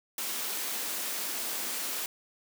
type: high-pass noise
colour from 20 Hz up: white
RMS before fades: -34 dBFS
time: 0.18-2.06 s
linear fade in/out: 2 ms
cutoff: 200 Hz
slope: 48 dB/octave
effects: none